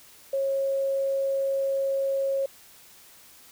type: tone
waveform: sine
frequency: 545 Hz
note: C#5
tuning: 29 cents flat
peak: -23 dBFS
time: 0.33-2.46 s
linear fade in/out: 5 ms
effects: white hiss -52 dBFS RMS until 3.51 s